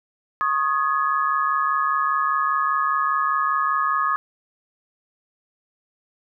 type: tone cluster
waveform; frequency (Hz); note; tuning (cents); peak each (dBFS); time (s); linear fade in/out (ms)
sine; 1096 / 1241 / 1687; C#6 / D#6 / G#6; -20 / -5 / +27; -23 / -21 / -27; 0.41-4.16; 0
effects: none